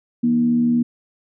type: tone with frequency modulation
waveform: sine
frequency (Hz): 239.2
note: A#3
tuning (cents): +45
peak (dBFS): -14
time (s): 0.23-0.83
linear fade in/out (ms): 10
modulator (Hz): 73.2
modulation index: 0.37
effects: none